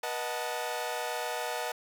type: chord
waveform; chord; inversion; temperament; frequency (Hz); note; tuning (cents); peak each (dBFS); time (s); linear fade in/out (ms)
sawtooth; B dominant seventh; none; equal with one note detuned; 484.3 / 622.3 / 740 / 880; B4 / D#5 / F#5 / A5; -34 / 0 / 0 / 0; -34; 0.03-1.72; 5
effects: none

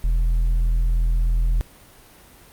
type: tone with tanh clipping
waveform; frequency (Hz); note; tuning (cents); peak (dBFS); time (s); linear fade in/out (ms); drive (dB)
sine; 41.53; E1; +14; -17; 0.04-1.61; 0; 4
effects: pink hiss -48 dBFS RMS until 2.52 s + Opus 32 kbps

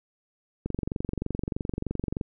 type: click train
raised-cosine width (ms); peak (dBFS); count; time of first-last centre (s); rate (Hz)
3; -16; 37; 0.66-2.212; 23.2
effects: none

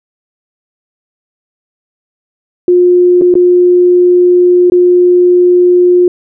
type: tone with dropouts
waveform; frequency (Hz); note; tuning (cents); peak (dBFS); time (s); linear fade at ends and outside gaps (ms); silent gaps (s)
sine; 356.9; F4; +38; -3; 2.68-6.08; 2; 3.213-3.219 / 3.341-3.353 / 4.7-4.72
effects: none

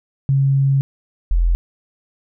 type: tone pair in turn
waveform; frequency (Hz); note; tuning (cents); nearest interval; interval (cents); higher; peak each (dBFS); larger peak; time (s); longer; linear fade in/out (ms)
sine; 136.9 / 42.8; C#3 / F1; -21 / -34; octave + minor sixth; 2013; first; -12; neither; 0.29-0.81 / 1.31-1.55; first; 0
effects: none

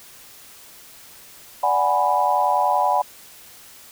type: chord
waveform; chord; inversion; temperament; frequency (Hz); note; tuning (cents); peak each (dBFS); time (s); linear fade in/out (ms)
sine; G# half-diminished seventh; second; equal; 587.3 / 740 / 830.6 / 987.8; D5 / F#5 / G#5 / B5; 0 / 0 / 0 / 0; -25 / -21 / -21 / -21; 1.63-3.02; 5
effects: white hiss -45 dBFS RMS until 3.91 s

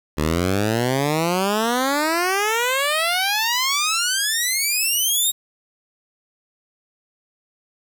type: exponential sweep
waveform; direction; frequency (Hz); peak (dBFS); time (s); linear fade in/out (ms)
10% pulse; up; 73.42 to 3807; -10; 0.17-5.32; 20
effects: 7-bit

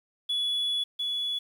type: tone pair in turn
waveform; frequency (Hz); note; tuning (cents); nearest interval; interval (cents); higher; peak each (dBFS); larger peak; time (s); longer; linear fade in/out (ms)
sine; 3407 / 3407; G#7 / G#7; +44 / +44; unison; 0; neither; -23 / -26; first; 0.29-0.84 / 0.99-1.39; first; 10
effects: tanh soft clip ceiling -24 dBFS + 9-bit

